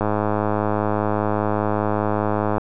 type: click train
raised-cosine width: 1 ms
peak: -7 dBFS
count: 271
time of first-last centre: 0.01-2.581 s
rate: 105 Hz
effects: none